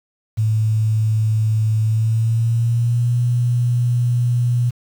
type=tone with pitch glide; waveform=sine; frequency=109.3 to 121.28 Hz; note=A2 to B2; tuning=-11 to -31 cents; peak=-14 dBFS; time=0.37-4.71 s; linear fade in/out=20 ms; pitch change=+180 cents; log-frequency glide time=1.81-3.19 s; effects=7-bit